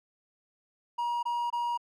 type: tone bursts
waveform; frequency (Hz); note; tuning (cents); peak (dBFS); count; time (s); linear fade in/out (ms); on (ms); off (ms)
triangle; 953; A#5; +38; -26; 3; 0.98-1.776; 10; 250; 23
effects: none